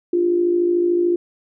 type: tone with amplitude modulation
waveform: sine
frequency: 349.2 Hz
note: F4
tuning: in tune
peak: -12 dBFS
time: 0.13-1.16 s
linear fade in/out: 5 ms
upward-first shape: sine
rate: 53.6 Hz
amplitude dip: 55%
effects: none